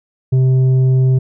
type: tone with tanh clipping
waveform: triangle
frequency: 130 Hz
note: C3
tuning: 11 cents flat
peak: -10 dBFS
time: 0.32-1.19 s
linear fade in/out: 10 ms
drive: 10 dB
effects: none